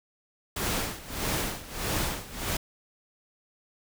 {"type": "noise with tremolo", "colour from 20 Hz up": "pink", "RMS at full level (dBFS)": -28, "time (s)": [0.56, 2.57], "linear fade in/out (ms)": 5, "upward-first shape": "sine", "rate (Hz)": 1.6, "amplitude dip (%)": 85, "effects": []}